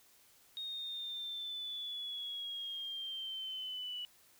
sine linear sweep, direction down, 3729 to 2944 Hz, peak -39 dBFS, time 0.57-4.05 s, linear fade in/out 0 ms, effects white hiss -65 dBFS RMS until 4.39 s

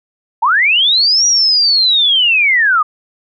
sine linear two-way sweep, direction up then down, 830.6 to 5800 to 1176 Hz, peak -8 dBFS, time 0.42-2.83 s, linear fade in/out 10 ms, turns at 1.26 s, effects none

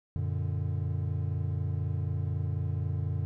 triangle chord, Gb augmented, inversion none, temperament equal, 92.5 / 116.54 / 146.83 Hz, Gb2 / Bb2 / D3, 0 / 0 / 0 cents, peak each -29 / -33 / -32 dBFS, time 0.16-3.25 s, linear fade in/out 0 ms, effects none

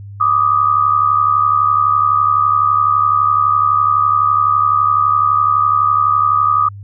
sine tone pair together, 1172.6 / 1244.5 Hz, D6 / D#6, -3 / 0 cents, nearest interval minor second, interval 103 cents, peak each -14 / -12 dBFS, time 0.2-6.69 s, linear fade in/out 10 ms, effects added 100 Hz sine -29 dBFS peak until 6.83 s

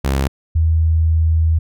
sawtooth / sine tone pair in turn, 67.8 / 80.63 Hz, C#2 / E2, -38 / -38 cents, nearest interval minor third, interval 300 cents, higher second, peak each -11 dBFS, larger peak neither, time 0.04-0.28 / 0.55-1.59 s, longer second, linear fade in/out 10 ms, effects none

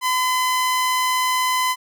sawtooth tone, 1016 Hz, B5, 49 cents sharp, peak -14 dBFS, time 0.01-1.76 s, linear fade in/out 50 ms, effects none

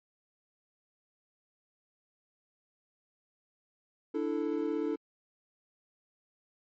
triangle chord, D suspended second, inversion none, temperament just, 293.7 / 330.4 / 440.5 Hz, D4 / E4 / A4, 0 / +4 / +2 cents, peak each -32 dBFS, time 4.14-4.96 s, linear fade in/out 10 ms, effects MP3 32 kbps

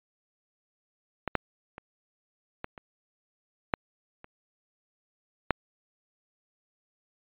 clicks, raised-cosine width 0.5 ms, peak -14 / -8 / -26 / -19 / -28 / -8 / -30 / -6 dBFS, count 8, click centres 1.277 / 1.353 / 1.781 / 2.644 / 2.778 / 3.738 / 4.244 / 5.507 s, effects resampled to 8000 Hz

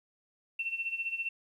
sine tone with tremolo, 2700 Hz, E7, 41 cents sharp, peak -29 dBFS, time 0.59-1.29 s, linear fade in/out 5 ms, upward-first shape sine, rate 15 Hz, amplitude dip 75%, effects 11-bit

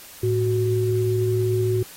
sine tone pair together, 110 / 370.3 Hz, A2 / F#4, 0 / +1 cents, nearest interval octave + major sixth, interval 2101 cents, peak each -21 dBFS, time 0.23-1.83 s, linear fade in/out 5 ms, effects white hiss -43 dBFS RMS until 1.96 s + AAC 48 kbps

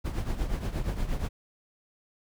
brown noise with tremolo, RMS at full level -27 dBFS, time 0.04-1.29 s, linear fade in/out 20 ms, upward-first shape triangle, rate 8.5 Hz, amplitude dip 75%, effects none

